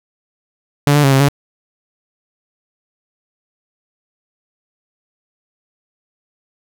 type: tone with pitch steps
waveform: sawtooth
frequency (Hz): 144.1 / 146.9 / 137 / 134.5 / 141.6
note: D3 / D3 / C#3 / C3 / C#3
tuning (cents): -33 / +1 / -20 / +48 / +37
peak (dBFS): -5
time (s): 0.87-1.285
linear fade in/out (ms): 0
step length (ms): 83
effects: none